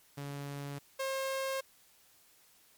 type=tone pair in turn; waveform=sawtooth; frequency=141.8 / 535.4 Hz; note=C#3 / C5; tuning=+40 / +40 cents; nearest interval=octave + major seventh; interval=2300 cents; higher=second; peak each=-35 / -29 dBFS; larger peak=second; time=0.17-0.79 / 0.99-1.61 s; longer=neither; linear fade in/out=10 ms; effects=white hiss -64 dBFS RMS until 2.77 s + MP3 96 kbps